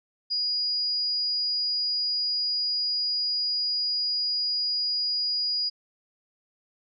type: tone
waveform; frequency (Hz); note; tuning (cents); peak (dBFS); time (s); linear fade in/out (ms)
sine; 4890; D#8; -31; -24; 0.3-5.7; 20
effects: none